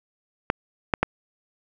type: clicks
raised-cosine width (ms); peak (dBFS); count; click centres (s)
0.5; -4; 3; 0.501 / 0.938 / 1.03
effects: none